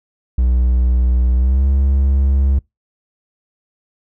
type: tone with pitch glide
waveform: triangle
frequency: 61.74 to 68.11 Hz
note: B1 to C#2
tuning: 0 to -30 cents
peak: -9 dBFS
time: 0.38-2.59 s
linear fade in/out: 5 ms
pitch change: +170 cents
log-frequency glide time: 1.35-1.66 s
effects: noise-tail reverb RT60 0.2 s tail -26 dB re dry